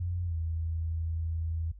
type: tone with pitch glide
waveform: sine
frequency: 88.1 to 81.73 Hz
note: F2 to E2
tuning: +16 to -14 cents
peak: -29 dBFS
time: 0-1.72 s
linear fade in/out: 10 ms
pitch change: -130 cents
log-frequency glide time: 0.25-0.35 s
effects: added 50 Hz sine -46 dBFS peak until 1.79 s